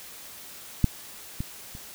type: clicks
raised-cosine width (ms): 5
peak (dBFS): -6 / -17 / -29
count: 3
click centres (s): 0.843 / 1.405 / 1.751
effects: white hiss -44 dBFS RMS until 1.94 s